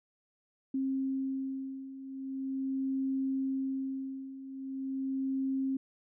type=beating tone pair; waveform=sine; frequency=267 / 267.41 Hz; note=C4 / C4; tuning=+35 / +38 cents; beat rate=0.41 Hz; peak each=-37 / -33 dBFS; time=0.74-5.77 s; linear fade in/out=5 ms; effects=none